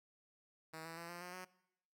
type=tone with pitch steps; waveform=5% pulse; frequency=160 / 164.5 / 169.12 / 173.88 / 178.77 / 183.79 Hz; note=D#3 / E3 / E3 / F3 / F3 / F#3; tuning=+49 / -3 / +45 / -7 / +41 / -11 cents; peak=-36 dBFS; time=0.73-1.45 s; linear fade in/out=10 ms; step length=120 ms; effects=noise-tail reverb RT60 0.8 s tail -20 dB re dry